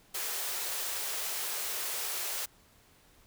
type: high-pass noise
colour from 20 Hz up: white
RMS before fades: -35 dBFS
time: 0.14-2.46 s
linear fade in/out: 10 ms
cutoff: 350 Hz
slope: 96 dB/octave
effects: pink hiss -62 dBFS RMS until 3.26 s